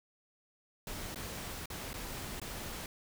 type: noise with dropouts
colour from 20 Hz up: pink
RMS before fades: -42 dBFS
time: 0.87-2.86 s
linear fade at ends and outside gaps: 2 ms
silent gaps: 1.146-1.158 / 1.658-1.701 / 1.932-1.94 / 2.399-2.416 s
effects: none